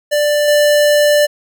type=tone with level steps; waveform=square; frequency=590 Hz; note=D5; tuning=8 cents sharp; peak=-12 / -9 dBFS; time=0.11-1.27 s; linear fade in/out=20 ms; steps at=0.48 s; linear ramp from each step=2 ms; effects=none